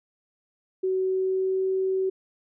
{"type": "tone with pitch glide", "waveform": "sine", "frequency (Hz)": [375.9, 379.4], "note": ["F#4", "F#4"], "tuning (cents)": [27, 43], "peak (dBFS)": -22, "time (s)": [0.83, 2.1], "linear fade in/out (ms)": 10, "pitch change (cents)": 16, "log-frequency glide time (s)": [0.99, 1.66], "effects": []}